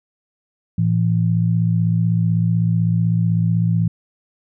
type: tone pair together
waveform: sine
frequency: 112.26 / 168.2 Hz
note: A2 / E3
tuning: +35 / +35 cents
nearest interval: perfect fifth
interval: 700 cents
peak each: -17 dBFS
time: 0.78-3.88 s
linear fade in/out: 5 ms
effects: none